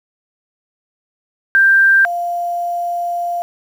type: tone pair in turn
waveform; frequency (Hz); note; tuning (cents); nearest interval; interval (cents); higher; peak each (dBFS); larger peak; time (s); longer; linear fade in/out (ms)
sine; 1580 / 696.5; G6 / F5; +13 / -5; octave + major second; 1418; first; -7 / -17; first; 1.55-2.05 / 2.05-3.42; second; 0
effects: 7-bit